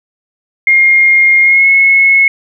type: tone with pitch glide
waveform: sine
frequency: 2129 to 2183 Hz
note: C7 to C#7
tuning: +30 to -27 cents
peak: -4 dBFS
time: 0.67-2.28 s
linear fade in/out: 2 ms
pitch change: +43 cents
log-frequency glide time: 1.41-1.68 s
effects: none